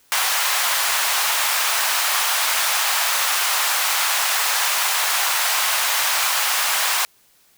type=high-pass noise; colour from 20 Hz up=pink; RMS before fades=-20 dBFS; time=0.12-7.05 s; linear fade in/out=0 ms; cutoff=830 Hz; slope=24 dB/octave; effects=white hiss -57 dBFS RMS until 7.57 s